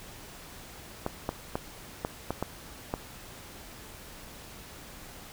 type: clicks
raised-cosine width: 1 ms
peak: -15 dBFS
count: 7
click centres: 1.064 / 1.291 / 1.555 / 2.049 / 2.306 / 2.426 / 2.939 s
effects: pink hiss -47 dBFS RMS until 5.32 s